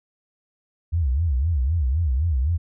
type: tone with vibrato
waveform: sine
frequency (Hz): 73.42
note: D2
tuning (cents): 0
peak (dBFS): -18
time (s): 0.92-2.58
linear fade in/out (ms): 20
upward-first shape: sine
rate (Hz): 3.9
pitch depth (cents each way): 290
effects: none